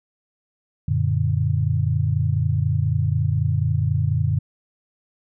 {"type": "chord", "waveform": "sine", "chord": "Gb augmented", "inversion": "none", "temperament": "equal", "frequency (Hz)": [92.5, 116.54, 146.83], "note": ["Gb2", "Bb2", "D3"], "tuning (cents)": [0, 0, 0], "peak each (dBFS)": -22, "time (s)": [0.88, 4.39], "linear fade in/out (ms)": 5, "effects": []}